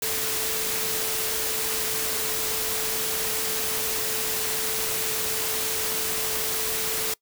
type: tone in noise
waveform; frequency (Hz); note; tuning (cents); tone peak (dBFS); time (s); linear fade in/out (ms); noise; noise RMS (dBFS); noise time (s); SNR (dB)
sine; 440; A4; 0; -35; 0.02-7.14; 5; white; -27; 0.02-7.14; -11
effects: noise-tail reverb RT60 0.1 s tail -23 dB re dry